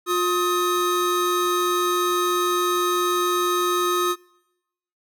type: tone pair together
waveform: square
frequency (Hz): 356 / 1260.6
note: F4 / D#6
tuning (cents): +33 / +22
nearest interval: octave + minor seventh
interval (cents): 2189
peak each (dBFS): -23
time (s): 0.06-4.16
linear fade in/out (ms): 50
effects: noise-tail reverb RT60 0.9 s tail -24 dB re dry